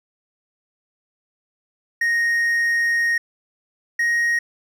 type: tone pair in turn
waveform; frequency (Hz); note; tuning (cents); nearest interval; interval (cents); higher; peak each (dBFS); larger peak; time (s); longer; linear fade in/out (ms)
triangle; 1864.7 / 1876.6; A#6 / A#6; 0 / +11; unison; 11; second; -15; neither; 2.01-3.18 / 3.99-4.39; first; 5
effects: none